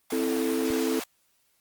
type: high-pass noise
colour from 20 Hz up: pink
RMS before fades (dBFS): -36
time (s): 0.1-1.04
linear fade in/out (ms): 5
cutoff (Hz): 570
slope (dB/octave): 96
type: chord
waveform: sine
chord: A minor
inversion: first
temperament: equal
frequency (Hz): 261.6 / 329.6 / 440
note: C4 / E4 / A4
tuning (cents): 0 / 0 / 0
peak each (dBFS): -28 / -29 / -28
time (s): 0.12-1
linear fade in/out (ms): 5
type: click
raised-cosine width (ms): 3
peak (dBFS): -25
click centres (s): 0.704
effects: white hiss -69 dBFS RMS until 1.6 s + Opus 24 kbps